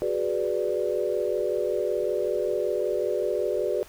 sine chord, G# half-diminished seventh, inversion third, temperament equal, 370 / 415.3 / 493.9 / 587.3 Hz, F#4 / G#4 / B4 / D5, 0 / 0 / 0 / 0 cents, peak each -29 dBFS, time 0.02-3.83 s, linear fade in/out 0 ms, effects pink hiss -50 dBFS RMS until 3.88 s

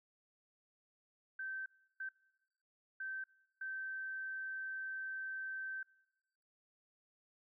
sine tone bursts at uneven times, 1550 Hz, G6, 20 cents flat, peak -40 dBFS, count 4, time 1.39-1.66 / 2-2.09 / 3-3.24 / 3.61-5.83 s, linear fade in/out 5 ms, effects noise-tail reverb RT60 1.0 s tail -23 dB re dry

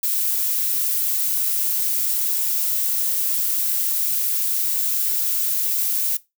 violet noise with amplitude modulation, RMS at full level -20 dBFS, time 0.03-6.17 s, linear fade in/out 5 ms, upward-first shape sine, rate 187 Hz, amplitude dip 30%, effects noise-tail reverb RT60 0.2 s tail -18 dB re dry

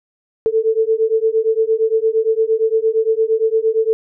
sine beating tone pair, 440 / 448.7 Hz, A4 / A4, 0 / +34 cents, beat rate 8.7 Hz, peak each -16 dBFS, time 0.46-3.93 s, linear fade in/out 0 ms, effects none

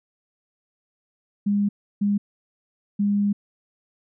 sine tone bursts at uneven times, 203.4 Hz, G#3, 36 cents flat, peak -18 dBFS, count 3, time 1.46-1.69 / 2.01-2.18 / 2.99-3.33 s, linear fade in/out 10 ms, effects none

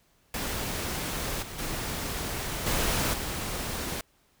pink noise with level steps, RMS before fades -32 / -40 / -33 / -27 / -33 dBFS, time 0.34-4.01 s, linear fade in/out 2 ms, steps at 1.42 / 1.58 / 2.66 / 3.13 s, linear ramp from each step 10 ms, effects pink hiss -66 dBFS RMS until 4.4 s

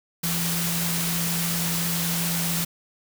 sine tone in noise, 169.5 Hz, E3, 49 cents sharp, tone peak -27 dBFS, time 0.23-2.65 s, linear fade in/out 10 ms, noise white, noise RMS -27 dBFS, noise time 0.23-2.65 s, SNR -3 dB, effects none

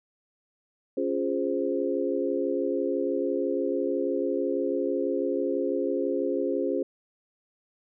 sine chord, Db major seventh, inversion none, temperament equal, 277.2 / 349.2 / 415.3 / 523.3 Hz, Db4 / F4 / Ab4 / C5, 0 / 0 / 0 / 0 cents, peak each -30 dBFS, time 0.97-6.83 s, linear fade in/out 5 ms, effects none

